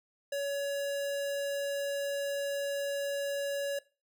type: tone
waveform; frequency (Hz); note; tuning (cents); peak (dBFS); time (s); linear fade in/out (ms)
square; 563; C#5; +27; -32; 0.32-3.79; 5
effects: noise-tail reverb RT60 0.3 s tail -20 dB re dry